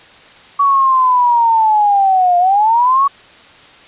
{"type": "linear two-way sweep", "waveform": "sine", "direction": "down then up", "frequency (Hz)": [1133, 698.5, 1133], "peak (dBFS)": -8, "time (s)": [0.59, 3.08], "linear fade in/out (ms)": 10, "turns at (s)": 2.38, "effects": ["white hiss -41 dBFS RMS until 3.87 s", "resampled to 8000 Hz"]}